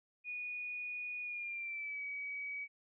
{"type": "tone with pitch glide", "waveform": "sine", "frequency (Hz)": [2462, 2271], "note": ["D#7", "C#7"], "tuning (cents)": [-19, 41], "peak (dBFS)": -39, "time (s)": [0.24, 2.68], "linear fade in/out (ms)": 50, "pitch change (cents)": -140, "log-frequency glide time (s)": [1.22, 2.03], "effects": []}